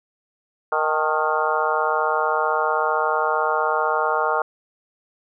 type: harmonic tone with a mistuned harmonic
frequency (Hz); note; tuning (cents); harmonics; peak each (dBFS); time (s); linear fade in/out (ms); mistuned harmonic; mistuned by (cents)
155.56; D#3; 0; 3 / 4 / 5 / 6 / 7 / 8 / 9; -26 / -26 / -26 / -26 / -26 / -26 / -26; 0.72-4.42; 2; 6; -69
effects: none